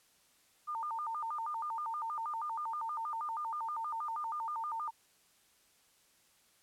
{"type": "tone with vibrato", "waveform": "sine", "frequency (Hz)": 1046.5, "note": "C6", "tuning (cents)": 0, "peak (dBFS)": -35, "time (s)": [0.67, 4.91], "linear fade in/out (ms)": 20, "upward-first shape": "square", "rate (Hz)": 6.3, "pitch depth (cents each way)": 250, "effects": ["white hiss -68 dBFS RMS until 6.62 s", "low-pass 12000 Hz 12 dB/octave"]}